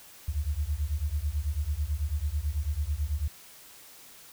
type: beating tone pair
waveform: sine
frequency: 69.6 / 78.7 Hz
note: C#2 / D#2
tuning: +8 / +20 cents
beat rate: 9.1 Hz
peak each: -30 dBFS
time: 0.28-3.28 s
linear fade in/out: 5 ms
effects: white hiss -51 dBFS RMS until 4.32 s